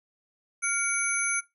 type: tone cluster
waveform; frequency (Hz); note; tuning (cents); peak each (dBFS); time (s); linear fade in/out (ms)
sine; 1402 / 2262 / 6190 / 10080; F6 / C#7 / G8 / D#9; +6 / +34 / -23 / +21; -31; 0.62-1.41; 20
effects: noise-tail reverb RT60 0.2 s tail -18 dB re dry